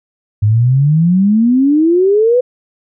sine exponential sweep, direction up, 101.6 to 510 Hz, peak -7 dBFS, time 0.42-2.41 s, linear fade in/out 10 ms, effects none

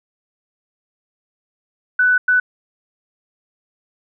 sine tone bursts at uneven times, 1493 Hz, F#6, 15 cents sharp, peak -11 dBFS, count 2, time 1.99-2.18 / 2.28-2.4 s, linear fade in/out 5 ms, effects none

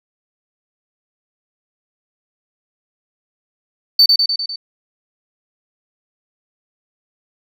sine tone with echo, 4545 Hz, C#8, 42 cents sharp, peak -3 dBFS, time 3.99-4.06 s, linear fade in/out 5 ms, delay 100 ms, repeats 5, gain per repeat -4 dB, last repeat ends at 4.56 s, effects tanh soft clip ceiling -5 dBFS

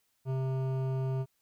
sine tone with hard clipping, 131.9 Hz, C3, 14 cents sharp, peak -31 dBFS, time 0.25-1.26 s, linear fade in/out 50 ms, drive 13 dB, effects white hiss -75 dBFS RMS until 1.41 s

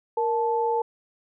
sine tone pair together, 466.2 / 874.2 Hz, A#4 / A5, 0 / -11 cents, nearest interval major seventh, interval 1089 cents, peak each -24 dBFS, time 0.17-0.82 s, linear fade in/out 5 ms, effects none

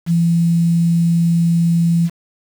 sine tone with quantisation, 168.8 Hz, E3, 41 cents sharp, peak -11 dBFS, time 0.06-2.1 s, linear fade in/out 50 ms, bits 6, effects none

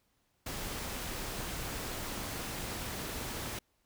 pink noise, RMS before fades -39 dBFS, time 0.46-3.59 s, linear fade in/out 5 ms, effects pink hiss -75 dBFS RMS until 3.85 s

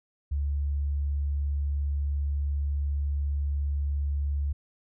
sine tone, 71.4 Hz, D2, 48 cents flat, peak -25 dBFS, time 0.31-4.53 s, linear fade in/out 10 ms, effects none

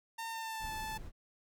sawtooth tone with pitch glide, 909 to 875.5 Hz, A#5 to A5, -44 to -9 cents, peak -35 dBFS, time 0.18-0.98 s, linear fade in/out 10 ms, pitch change -65 cents, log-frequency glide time 0.29-0.71 s
brown noise, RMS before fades -46 dBFS, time 0.59-1.12 s, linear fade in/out 50 ms
effects none

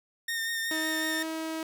sawtooth tone with vibrato, 1829 Hz, A#6, 33 cents flat, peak -26 dBFS, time 0.28-1.23 s, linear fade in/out 5 ms, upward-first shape sine, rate 5.4 Hz, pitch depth 20 cents each way
sawtooth tone with pitch glide, 316.8 to 320.5 Hz, D#4 to E4, +31 to -49 cents, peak -28 dBFS, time 0.71-1.63 s, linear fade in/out 2 ms, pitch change +20 cents, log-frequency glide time 1.09-1.24 s
effects none

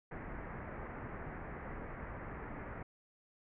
pink low-pass noise, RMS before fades -45 dBFS, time 0.11-2.83 s, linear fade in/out 5 ms, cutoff 2100 Hz, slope 48 dB/octave, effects none

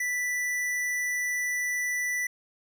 sine tone with hard clipping, 1975.5 Hz, B6, in tune, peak -28 dBFS, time 0-2.27 s, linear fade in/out 5 ms, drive 15 dB, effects none

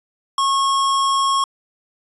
square tone, 1092 Hz, C#6, 26 cents flat, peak -16 dBFS, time 0.38-1.44 s, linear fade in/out 2 ms, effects resampled to 24000 Hz

